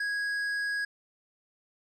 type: tone with tanh clipping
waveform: triangle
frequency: 1655 Hz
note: G#6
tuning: 6 cents flat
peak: -30 dBFS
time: 0-0.85 s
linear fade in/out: 5 ms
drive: 12 dB
effects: none